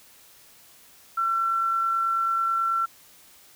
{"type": "tone with amplitude modulation", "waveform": "sine", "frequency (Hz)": 1350, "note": "E6", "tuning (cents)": 41, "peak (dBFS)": -20, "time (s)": [1.17, 2.86], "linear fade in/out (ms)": 10, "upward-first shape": "sine", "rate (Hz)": 49.2, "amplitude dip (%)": 30, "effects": ["white hiss -53 dBFS RMS until 3.55 s"]}